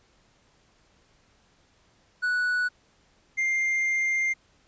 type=tone pair in turn; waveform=triangle; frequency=1476 / 2105 Hz; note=F#6 / C7; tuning=-5 / +10 cents; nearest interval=tritone; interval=615 cents; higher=second; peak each=-21 dBFS; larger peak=neither; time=2.22-2.69 / 3.37-4.34 s; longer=second; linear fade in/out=20 ms; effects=pink hiss -63 dBFS RMS until 4.67 s + resampled to 16000 Hz